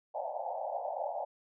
pink band-pass noise, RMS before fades -37 dBFS, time 0.14-1.25 s, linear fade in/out 10 ms, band 550 to 880 Hz, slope 96 dB/octave, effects none

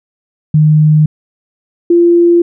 sine tone pair in turn, 153.3 / 344.1 Hz, D#3 / F4, -25 / -26 cents, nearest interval octave + major second, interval 1399 cents, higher second, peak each -4 dBFS, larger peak neither, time 0.54-1.06 / 1.9-2.42 s, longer neither, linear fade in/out 5 ms, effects none

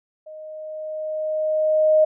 sine tone with level ramp, 621 Hz, D#5, 3 cents flat, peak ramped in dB -36 to -11 dBFS, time 0.26-2.05 s, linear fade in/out 10 ms, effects none

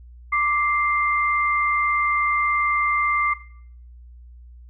sine tone pair together, 1174.7 / 2093 Hz, D6 / C7, 0 / 0 cents, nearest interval minor seventh, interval 1000 cents, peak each -20 / -21 dBFS, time 0.32-3.34 s, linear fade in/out 10 ms, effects noise-tail reverb RT60 0.6 s tail -18 dB re dry + added 60 Hz sine -41 dBFS peak until 4.69 s

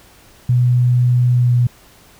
sine tone with pitch glide, 123.47 to 122.05 Hz, B2 to B2, 0 to -20 cents, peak -10 dBFS, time 0.49-1.67 s, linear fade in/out 5 ms, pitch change -20 cents, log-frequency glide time 1.33-1.54 s, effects pink hiss -47 dBFS RMS until 2.19 s

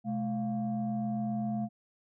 sine tone cluster, 126.8 / 214.5 / 699 Hz, B2 / A3 / F5, +46 / -44 / +1 cents, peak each -38 / -30 / -38 dBFS, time 0.04-1.69 s, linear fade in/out 50 ms, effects tanh soft clip ceiling -23 dBFS

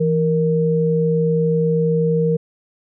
sine tone pair together, 164.83 / 466.2 Hz, E3 / A#4, 0 / 0 cents, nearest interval octave + tritone, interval 1800 cents, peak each -17 dBFS, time 0-2.37 s, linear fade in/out 10 ms, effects none

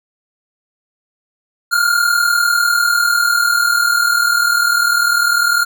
square tone pair together, 1396.9 / 1437 Hz, F6 / F6, 0 / +49 cents, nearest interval unison, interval 49 cents, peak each -14 / -17 dBFS, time 1.71-5.65 s, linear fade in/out 20 ms, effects none

